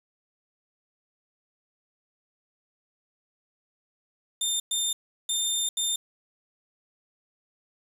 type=tone bursts at uneven times; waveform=20% pulse; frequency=3609 Hz; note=A7; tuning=43 cents sharp; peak=-19 dBFS; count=4; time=4.41-4.6 / 4.71-4.93 / 5.29-5.69 / 5.77-5.96 s; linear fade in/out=5 ms; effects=8-bit